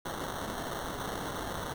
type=noise with sample-and-hold; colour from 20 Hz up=white; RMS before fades=-37 dBFS; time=0.05-1.74 s; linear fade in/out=10 ms; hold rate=2450 Hz; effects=none